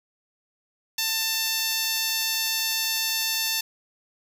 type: tone with band-pass filter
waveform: 10% pulse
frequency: 892 Hz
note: A5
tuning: 23 cents sharp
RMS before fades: -26 dBFS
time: 0.98-3.61 s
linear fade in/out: 5 ms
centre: 9000 Hz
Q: 0.67
effects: none